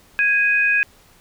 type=tone pair together; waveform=sine; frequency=1649.4 / 2500 Hz; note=G#6 / D#7; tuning=-12 / +8 cents; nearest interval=perfect fifth; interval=720 cents; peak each=-17 dBFS; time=0.19-0.83 s; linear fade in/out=0 ms; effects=pink hiss -52 dBFS RMS until 1.2 s